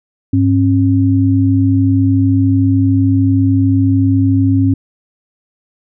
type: tone pair together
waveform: sine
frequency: 101.4 / 270.7 Hz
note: G#2 / C#4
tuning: -41 / -41 cents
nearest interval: octave + perfect fourth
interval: 1700 cents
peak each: -11 dBFS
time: 0.33-4.74 s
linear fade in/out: 5 ms
effects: none